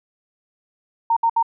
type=tone bursts; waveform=sine; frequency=919 Hz; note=A#5; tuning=25 cents flat; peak=-14 dBFS; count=3; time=1.1-1.428 s; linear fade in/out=5 ms; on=66 ms; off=65 ms; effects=none